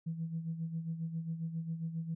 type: tone with tremolo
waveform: sine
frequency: 163.9 Hz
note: E3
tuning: 10 cents flat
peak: -32 dBFS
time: 0.06-2.15 s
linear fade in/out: 10 ms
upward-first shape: sine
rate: 7.4 Hz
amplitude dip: 65%
effects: tanh soft clip ceiling -28 dBFS